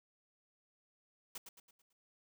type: noise with echo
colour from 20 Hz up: white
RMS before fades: -45 dBFS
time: 1.35-1.38 s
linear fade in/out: 5 ms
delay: 110 ms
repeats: 5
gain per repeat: -7 dB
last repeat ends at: 1.93 s
effects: none